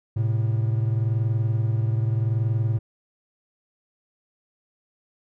triangle tone pair together, 110 / 130.81 Hz, A2 / C3, 0 / 0 cents, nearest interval minor third, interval 300 cents, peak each -19 / -25 dBFS, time 0.16-2.79 s, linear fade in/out 10 ms, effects none

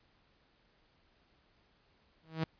sawtooth tone with exponential growth, 160.4 Hz, E3, 47 cents flat, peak -25 dBFS, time 2.23-2.44 s, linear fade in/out 5 ms, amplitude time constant 44 ms, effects pink hiss -70 dBFS RMS until 2.59 s + resampled to 11025 Hz

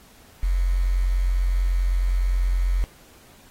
sine tone with quantisation, 44.77 Hz, F1, 44 cents sharp, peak -18 dBFS, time 0.43-2.84 s, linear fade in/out 0 ms, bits 7, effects pink hiss -52 dBFS RMS until 3.5 s + AAC 48 kbps

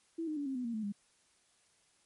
sine tone with pitch steps, 329.6 / 307.5 / 286.9 / 267.7 / 249.8 / 233.1 / 217.5 / 202.9 Hz, E4 / D#4 / D4 / C4 / B3 / A#3 / A3 / G#3, 0 / -20 / -40 / +40 / +20 / 0 / -20 / -40 cents, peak -34 dBFS, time 0.18-0.924 s, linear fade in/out 10 ms, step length 93 ms, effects white hiss -70 dBFS RMS until 2.05 s + MP3 48 kbps

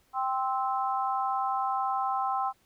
harmonic tone, 261.6 Hz, C4, in tune, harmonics 3 / 4 / 5, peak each -29 / -31 / -33 dBFS, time 0.13-2.53 s, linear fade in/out 50 ms, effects pink hiss -67 dBFS RMS until 2.65 s

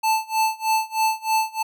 square tone with tremolo, 880 Hz, A5, in tune, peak -17 dBFS, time 0.03-1.63 s, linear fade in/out 10 ms, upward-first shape sine, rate 3.2 Hz, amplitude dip 95%, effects none

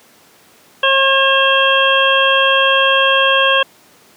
harmonic tone, 540 Hz, C#5, 45 cents flat, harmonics 1 / 2 / 3 / 5 / 6, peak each -16 / -16 / -16 / -16 / -16 dBFS, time 0.83-3.63 s, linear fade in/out 5 ms, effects pink hiss -47 dBFS RMS until 4.16 s + high-pass 200 Hz 12 dB/octave

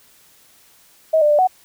sine tone with pitch steps, 636 / 596 / 592 / 743 Hz, D#5 / D5 / D5 / F#5, +38 / +25 / +14 / +7 cents, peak -11 dBFS, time 1.13-1.474 s, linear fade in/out 10 ms, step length 86 ms, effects white hiss -52 dBFS RMS until 1.64 s

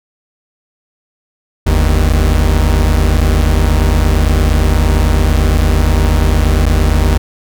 45% pulse tone pair together, 49.09 / 77.8 Hz, G1 / D#2, +3 / 0 cents, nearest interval minor sixth, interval 797 cents, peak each -11 dBFS, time 1.66-7.18 s, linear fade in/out 10 ms, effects none

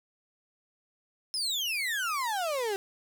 35% pulse exponential sweep, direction down, 5274 to 381.2 Hz, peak -27 dBFS, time 1.34-2.76 s, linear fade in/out 0 ms, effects none

